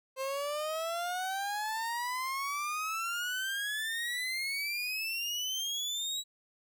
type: exponential sweep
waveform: 30% pulse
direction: up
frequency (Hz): 523.3 to 3903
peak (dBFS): -30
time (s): 0.16-6.24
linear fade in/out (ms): 50
effects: none